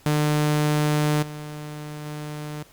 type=tone with level steps; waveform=sawtooth; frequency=150 Hz; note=D3; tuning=37 cents sharp; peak=-15 / -29 / -27 dBFS; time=0.06-2.63 s; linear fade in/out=2 ms; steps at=1.22 / 2.05 s; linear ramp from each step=10 ms; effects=pink hiss -53 dBFS RMS until 2.72 s + Opus 48 kbps